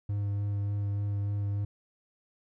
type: tone with vibrato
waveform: triangle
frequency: 101.5 Hz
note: G#2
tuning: 39 cents flat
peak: -26 dBFS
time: 0.09-1.65 s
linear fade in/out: 5 ms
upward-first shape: sine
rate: 3.4 Hz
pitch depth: 12 cents each way
effects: none